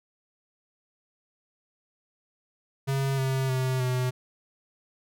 square tone with pitch steps, 136.1 / 132.91 / 129.8 / 126.77 Hz, C#3 / C3 / C3 / B2, -31 / +28 / -13 / +46 cents, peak -25 dBFS, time 2.87-4.11 s, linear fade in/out 20 ms, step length 310 ms, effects none

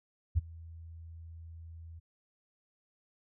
sine tone with ADSR envelope, 82.41 Hz, E2, in tune, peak -21 dBFS, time 0.35-2 s, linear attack 28 ms, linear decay 20 ms, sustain -24 dB, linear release 17 ms, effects none

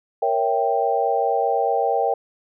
sine chord, A# diminished seventh, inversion none, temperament equal, 466.2 / 554.4 / 659.3 / 784 Hz, A#4 / C#5 / E5 / G5, 0 / 0 / 0 / 0 cents, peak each -23 / -25 / -25 / -21 dBFS, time 0.22-2.14 s, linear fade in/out 5 ms, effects none

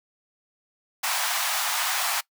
pink high-pass noise, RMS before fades -26 dBFS, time 1.03-2.21 s, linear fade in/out 10 ms, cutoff 720 Hz, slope 48 dB/octave, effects noise-tail reverb RT60 0.1 s tail -21 dB re dry

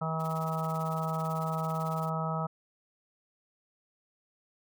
harmonic tone, 160.5 Hz, E3, 46 cents flat, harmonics 1 / 3 / 4 / 5 / 6 / 7 / 8, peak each -32 / -43 / -38 / -39 / -41 / -45 / -36 dBFS, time 0.01-2.47 s, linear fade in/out 10 ms
white noise with tremolo, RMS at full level -49 dBFS, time 0.19-2.1 s, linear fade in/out 20 ms, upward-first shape triangle, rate 18 Hz, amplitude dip 95%
effects none

